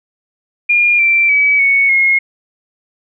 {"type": "tone with pitch steps", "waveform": "sine", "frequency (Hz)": [2416, 2349, 2283, 2219, 2157], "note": ["D7", "D7", "D7", "C#7", "C#7"], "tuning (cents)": [48, 0, -50, 1, -48], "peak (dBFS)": -8, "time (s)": [0.69, 2.19], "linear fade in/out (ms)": 10, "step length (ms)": 300, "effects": []}